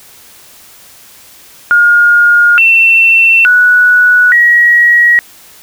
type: tone with pitch steps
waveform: sine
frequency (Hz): 1425 / 2693 / 1472 / 1906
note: F6 / E7 / F#6 / A#6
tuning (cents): +34 / +36 / -9 / +38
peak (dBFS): -3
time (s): 1.71-5.19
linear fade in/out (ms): 0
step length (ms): 870
effects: white hiss -38 dBFS RMS until 5.62 s